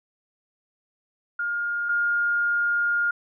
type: tone pair in turn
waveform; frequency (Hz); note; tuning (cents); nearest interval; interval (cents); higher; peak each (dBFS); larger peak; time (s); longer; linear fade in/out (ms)
sine; 1416 / 1416; F6 / F6; +23 / +23; unison; 0; neither; -24 / -20; second; 1.39-1.89 / 1.89-3.11; second; 5
effects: none